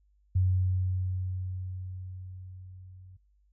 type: tone with level ramp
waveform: sine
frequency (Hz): 92.5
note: F#2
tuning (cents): 0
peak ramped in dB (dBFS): -21 to -48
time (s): 0.35-3.17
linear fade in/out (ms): 10
effects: noise-tail reverb RT60 0.3 s tail -23 dB re dry + added 50 Hz sine -63 dBFS peak until 3.52 s